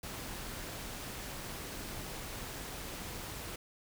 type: noise with amplitude modulation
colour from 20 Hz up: pink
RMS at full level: -41 dBFS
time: 0.03-3.56 s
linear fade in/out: 5 ms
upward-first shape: sine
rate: 209 Hz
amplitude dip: 40%
effects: none